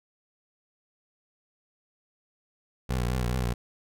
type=tone with vibrato; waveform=20% pulse; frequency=61.74 Hz; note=B1; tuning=in tune; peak=-21 dBFS; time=2.89-3.54 s; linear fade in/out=10 ms; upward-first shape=triangle; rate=4.7 Hz; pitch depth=87 cents each way; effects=none